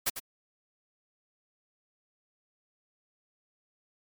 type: noise with echo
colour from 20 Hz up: white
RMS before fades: -27 dBFS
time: 0.06-0.1 s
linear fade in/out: 10 ms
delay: 98 ms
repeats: 1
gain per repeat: -10 dB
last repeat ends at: 0.198 s
effects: MP3 96 kbps